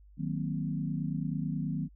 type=chord; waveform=sine; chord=C half-diminished seventh; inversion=first; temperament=equal; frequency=155.56 / 185 / 233.1 / 261.6 Hz; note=Eb3 / Gb3 / Bb3 / C4; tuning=0 / 0 / 0 / 0 cents; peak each=-33 / -36 / -38 / -38 dBFS; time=0.17-1.89 s; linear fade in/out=50 ms; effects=added 50 Hz sine -53 dBFS peak until 1.95 s